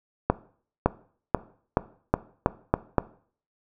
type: accelerating click train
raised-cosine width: 1 ms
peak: -4 dBFS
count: 8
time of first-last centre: 0.3-2.983 s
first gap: 560 ms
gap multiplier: 0.87
effects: noise-tail reverb RT60 0.5 s tail -18 dB re dry